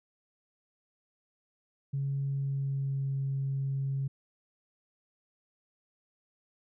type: tone with pitch glide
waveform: sine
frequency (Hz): 138.4 to 136.42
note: C#3 to C#3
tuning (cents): -2 to -27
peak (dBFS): -28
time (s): 1.93-4.08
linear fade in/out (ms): 10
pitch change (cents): -25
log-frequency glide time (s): 2.22-3.15
effects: tanh soft clip ceiling -24 dBFS